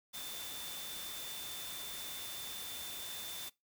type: tone in noise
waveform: sine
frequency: 3549 Hz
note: A7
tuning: 14 cents sharp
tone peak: -46 dBFS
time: 0.13-3.5 s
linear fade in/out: 20 ms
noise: white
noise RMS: -45 dBFS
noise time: 0.13-3.5 s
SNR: -4 dB
effects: noise-tail reverb RT60 0.2 s tail -21 dB re dry